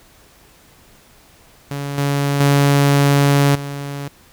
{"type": "tone with level steps", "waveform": "sawtooth", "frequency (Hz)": 141.5, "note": "C#3", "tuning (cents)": 36, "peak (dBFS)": [-19, -12, -7, -21], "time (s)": [1.71, 4.08], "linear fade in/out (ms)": 0, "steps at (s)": [1.98, 2.4, 3.55], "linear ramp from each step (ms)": 2, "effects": ["pink hiss -49 dBFS RMS until 4.32 s"]}